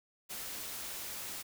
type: noise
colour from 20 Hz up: white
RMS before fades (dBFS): -42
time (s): 0.29-1.43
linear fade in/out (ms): 20
effects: none